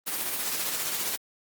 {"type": "noise with tremolo", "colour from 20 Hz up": "white", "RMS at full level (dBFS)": -28, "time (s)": [0.06, 1.17], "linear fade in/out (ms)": 20, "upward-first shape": "triangle", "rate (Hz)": 15, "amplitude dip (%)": 45, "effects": ["high-pass 150 Hz 12 dB/octave", "Opus 32 kbps"]}